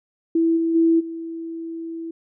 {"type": "tone with level steps", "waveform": "sine", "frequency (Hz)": 329.6, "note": "E4", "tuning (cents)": 0, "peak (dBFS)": [-15, -18, -13, -28], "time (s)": [0.35, 2.11], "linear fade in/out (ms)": 5, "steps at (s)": [0.56, 0.74, 0.99], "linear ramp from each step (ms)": 20, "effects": []}